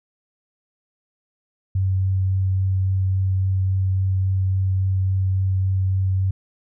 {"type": "tone with vibrato", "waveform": "sine", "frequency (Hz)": 94.9, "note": "F#2", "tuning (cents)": 44, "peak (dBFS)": -17, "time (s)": [1.75, 6.31], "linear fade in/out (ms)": 5, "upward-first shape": "triangle", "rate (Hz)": 3.6, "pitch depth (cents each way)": 10, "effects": []}